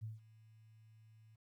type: tone with ADSR envelope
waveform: sine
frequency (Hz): 110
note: A2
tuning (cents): 0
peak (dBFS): -40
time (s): 0.01-1.36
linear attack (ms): 26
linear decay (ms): 160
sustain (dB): -20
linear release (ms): 11
effects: 13-bit